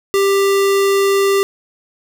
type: tone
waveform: square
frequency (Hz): 394.7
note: G4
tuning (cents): +12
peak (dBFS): -12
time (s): 0.14-1.43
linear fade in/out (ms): 0
effects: none